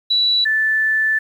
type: tone pair in turn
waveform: sine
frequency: 3939 / 1754.6 Hz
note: B7 / A6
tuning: -5 / -5 cents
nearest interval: octave + major second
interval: 1400 cents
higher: first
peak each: -13 / -14 dBFS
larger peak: first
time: 0.1-0.45 / 0.45-1.19 s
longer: second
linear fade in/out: 10 ms
effects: 8-bit